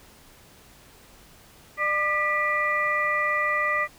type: harmonic tone with a mistuned harmonic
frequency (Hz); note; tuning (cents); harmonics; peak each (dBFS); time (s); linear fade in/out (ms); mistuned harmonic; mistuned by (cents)
600; D5; +37; 1 / 2 / 3 / 4; -31 / -26 / -24 / -34; 1.77-3.88; 50; 3; +150
effects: pink hiss -52 dBFS RMS until 3.98 s